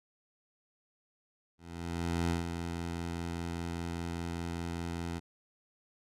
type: tone with ADSR envelope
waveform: 15% pulse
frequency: 85 Hz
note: F2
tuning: 46 cents flat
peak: -22 dBFS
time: 1.58-5.2 s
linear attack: 720 ms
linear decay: 140 ms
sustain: -7 dB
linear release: 22 ms
effects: low-pass 10000 Hz 12 dB/octave